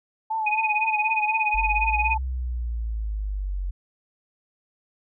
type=tone with vibrato; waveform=sine; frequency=867 Hz; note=A5; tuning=26 cents flat; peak=-23 dBFS; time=0.3-2.18 s; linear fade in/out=10 ms; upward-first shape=triangle; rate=4 Hz; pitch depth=59 cents each way
type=tone with tremolo; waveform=sine; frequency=2489 Hz; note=D#7; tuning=in tune; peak=-19 dBFS; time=0.46-2.15 s; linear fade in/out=10 ms; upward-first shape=sine; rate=17 Hz; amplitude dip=95%
type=exponential two-way sweep; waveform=sine; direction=up then down; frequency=45.4 to 65.41 to 45.4 Hz; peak=-25 dBFS; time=1.54-3.71 s; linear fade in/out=10 ms; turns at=2.2 s
effects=none